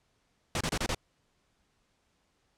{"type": "noise bursts", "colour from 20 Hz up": "pink", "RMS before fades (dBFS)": -30, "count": 5, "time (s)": [0.55, 0.947], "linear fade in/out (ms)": 2, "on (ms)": 57, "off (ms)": 28, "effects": ["pink hiss -73 dBFS RMS until 2.57 s", "low-pass 8000 Hz 12 dB/octave"]}